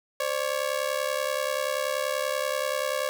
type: ring-modulated tone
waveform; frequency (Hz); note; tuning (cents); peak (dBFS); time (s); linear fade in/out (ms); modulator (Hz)
sawtooth; 557; C#5; +8; -19; 0.2-3.09; 0; 35.2
effects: none